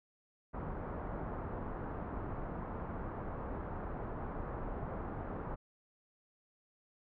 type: low-pass noise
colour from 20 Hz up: pink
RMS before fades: -41 dBFS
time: 0.53-5.56 s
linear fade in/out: 20 ms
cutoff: 1300 Hz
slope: 24 dB/octave
effects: none